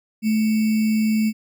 sine tone with sample-and-hold, 217.6 Hz, A3, 19 cents flat, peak -16 dBFS, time 0.22-1.33 s, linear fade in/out 50 ms, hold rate 2450 Hz, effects none

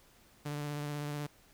sawtooth tone with vibrato, 146.83 Hz, D3, in tune, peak -32 dBFS, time 0.45-1.27 s, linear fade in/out 10 ms, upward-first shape sine, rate 16 Hz, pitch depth 19 cents each way, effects pink hiss -63 dBFS RMS until 1.53 s

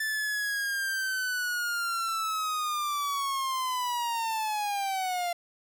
45% pulse linear sweep, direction down, 1760 to 690 Hz, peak -28 dBFS, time 0-5.33 s, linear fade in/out 5 ms, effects none

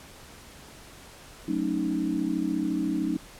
sine chord, D# half-diminished seventh, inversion first, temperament equal, 185 / 220 / 277.2 / 311.1 Hz, F#3 / A3 / C#4 / D#4, 0 / 0 / 0 / 0 cents, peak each -32 / -33 / -30 / -28 dBFS, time 1.48-3.17 s, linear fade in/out 5 ms, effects pink hiss -48 dBFS RMS until 3.39 s + low-pass 12000 Hz 12 dB/octave

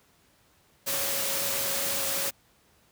sine tone in noise, 552 Hz, C#5, 7 cents flat, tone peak -38 dBFS, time 0.86-2.31 s, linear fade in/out 20 ms, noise white, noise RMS -29 dBFS, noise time 0.86-2.31 s, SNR -12 dB, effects pink hiss -63 dBFS RMS until 2.91 s + high-pass 60 Hz 12 dB/octave

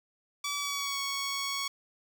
10% pulse tone with pitch glide, 1148 to 1111.5 Hz, D6 to C#6, -40 to +4 cents, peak -23 dBFS, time 0.44-1.68 s, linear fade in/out 5 ms, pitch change -56 cents, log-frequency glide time 0.57-1 s, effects none

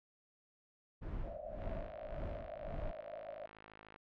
brown noise with tremolo, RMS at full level -41 dBFS, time 1.01-2.92 s, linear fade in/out 20 ms, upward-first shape sine, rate 1.8 Hz, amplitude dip 90%
white band-pass noise, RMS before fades -48 dBFS, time 1.23-3.46 s, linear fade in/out 0 ms, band 560 to 680 Hz, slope 96 dB/octave
click train, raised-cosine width 0.3 ms, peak -36 dBFS, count 126, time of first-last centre 1.62-3.961 s, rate 53.4 Hz
effects low-pass 2000 Hz 12 dB/octave

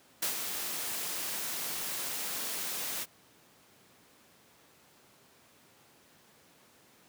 white noise with ADSR envelope, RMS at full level -30 dBFS, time 0.22-3.06 s, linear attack 8 ms, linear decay 110 ms, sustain -6 dB, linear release 37 ms, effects pink hiss -61 dBFS RMS until 7.08 s + high-pass 150 Hz 12 dB/octave

